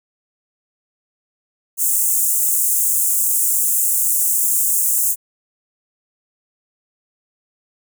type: high-pass noise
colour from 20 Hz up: pink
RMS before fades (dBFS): -17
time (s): 1.77-5.16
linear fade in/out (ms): 50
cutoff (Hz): 7200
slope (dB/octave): 48
effects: none